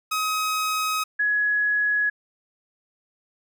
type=tone pair in turn; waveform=sawtooth / sine; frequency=1267 / 1681 Hz; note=D#6 / G#6; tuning=+31 / +20 cents; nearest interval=perfect fourth; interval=489 cents; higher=second; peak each=-19 dBFS; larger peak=neither; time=0.11-1.04 / 1.19-2.1 s; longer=first; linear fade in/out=10 ms; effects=none